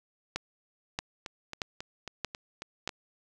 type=two click trains; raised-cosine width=0.2 ms; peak=-14 / -21 dBFS; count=5 / 8; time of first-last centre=0.36-2.876 / 0.99-2.892 s; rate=1.59 / 3.68 Hz; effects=none